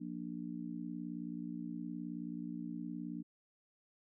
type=harmonic tone; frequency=59 Hz; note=A#1; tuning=22 cents sharp; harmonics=3 / 4 / 5; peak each=-45 / -44 / -44 dBFS; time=0-3.23 s; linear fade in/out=20 ms; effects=none

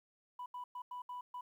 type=tone bursts at uneven times; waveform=sine; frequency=987.8 Hz; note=B5; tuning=in tune; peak=-40 dBFS; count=6; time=0.39-0.46 / 0.54-0.64 / 0.75-0.82 / 0.91-1.02 / 1.09-1.21 / 1.34-1.41 s; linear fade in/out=5 ms; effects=tanh soft clip ceiling -39 dBFS + 12-bit

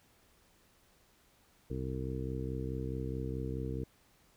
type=harmonic tone; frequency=64.7 Hz; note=C2; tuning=19 cents flat; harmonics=1 / 2 / 3 / 4 / 5 / 6 / 7; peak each=-40 / -39 / -45 / -44 / -44 / -48 / -43 dBFS; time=1.7-3.84 s; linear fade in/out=5 ms; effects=pink hiss -67 dBFS RMS until 4.36 s

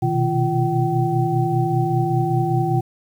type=tone cluster; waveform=sine; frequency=123.3 / 128.4 / 158.1 / 345.4 / 766 Hz; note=B2 / C3 / D#3 / F4 / G5; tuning=-2 / -32 / +28 / -19 / -40 cents; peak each=-23 dBFS; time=0.02-2.81 s; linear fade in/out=10 ms; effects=8-bit

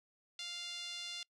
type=tone with band-pass filter; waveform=5% pulse; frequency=698.5 Hz; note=F5; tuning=in tune; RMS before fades=-44 dBFS; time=0.39-1.23 s; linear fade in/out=2 ms; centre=3500 Hz; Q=2.1; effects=noise-tail reverb RT60 0.1 s tail -25 dB re dry

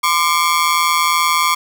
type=ring-modulated tone; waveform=sawtooth; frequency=1111 Hz; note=C#6; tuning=4 cents sharp; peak=-6 dBFS; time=0.03-1.55 s; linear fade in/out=10 ms; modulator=81.4 Hz; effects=none

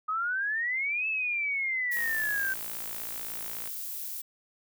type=exponential two-way sweep; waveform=sine; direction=up then down; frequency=1244.5 to 2637 to 1546 Hz; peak=-27 dBFS; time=0.08-2.54 s; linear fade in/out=10 ms; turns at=1.08 s
type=noise; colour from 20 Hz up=violet; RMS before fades=-37 dBFS; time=1.91-4.22 s; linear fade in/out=10 ms
type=click train; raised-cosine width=0.3 ms; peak=-27 dBFS; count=97; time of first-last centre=1.97-3.675 s; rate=56.3 Hz
effects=none

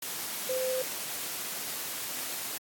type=tone in noise; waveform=sine; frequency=514 Hz; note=C5; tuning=31 cents flat; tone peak=-28 dBFS; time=0.49-0.82 s; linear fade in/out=5 ms; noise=white; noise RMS=-36 dBFS; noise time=0.02-2.58 s; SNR=+5 dB; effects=high-pass 150 Hz 12 dB/octave + AAC 64 kbps

